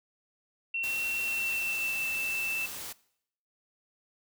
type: tone with pitch glide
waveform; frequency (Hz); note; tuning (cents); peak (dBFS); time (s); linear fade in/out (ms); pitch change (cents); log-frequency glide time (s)
sine; 2718 to 2657; F7 to E7; -48 to +13; -29; 0.74-2.66; 5; -39; 1.22-1.99
type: noise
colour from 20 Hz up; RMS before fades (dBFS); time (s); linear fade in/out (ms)
white; -40; 0.83-2.93; 10
effects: noise-tail reverb RT60 0.7 s tail -21 dB re dry